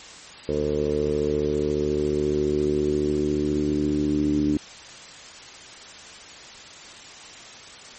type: tone with low-pass filter sweep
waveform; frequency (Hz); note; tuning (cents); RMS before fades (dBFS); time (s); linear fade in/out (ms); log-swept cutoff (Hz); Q
10% pulse; 74.4; D2; +23; -23; 0.49-4.57; 0; 480 to 300; 6
effects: white hiss -42 dBFS RMS until 7.98 s + MP3 32 kbps